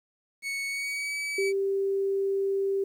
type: tone with pitch glide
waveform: 40% pulse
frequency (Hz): 2217 to 2289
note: C#7 to D7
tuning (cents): 0 to -45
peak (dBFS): -29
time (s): 0.42-1.53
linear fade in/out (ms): 50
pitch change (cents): +55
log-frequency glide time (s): 0.67-1.16
type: tone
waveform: sine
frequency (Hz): 392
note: G4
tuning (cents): 0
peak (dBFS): -24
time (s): 1.38-2.84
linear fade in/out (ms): 5
effects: low-pass 11000 Hz 12 dB/octave + 10-bit